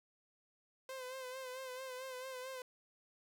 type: tone with vibrato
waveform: sawtooth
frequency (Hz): 516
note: C5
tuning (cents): -24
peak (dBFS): -40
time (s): 0.89-2.62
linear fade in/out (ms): 2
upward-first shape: sine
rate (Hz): 4.5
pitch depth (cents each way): 47
effects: none